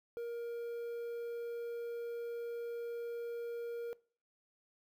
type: tone with quantisation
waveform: triangle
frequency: 470.3 Hz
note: A#4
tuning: 15 cents sharp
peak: -36 dBFS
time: 0.17-3.93 s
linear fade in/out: 0 ms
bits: 11
effects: noise-tail reverb RT60 0.4 s tail -22 dB re dry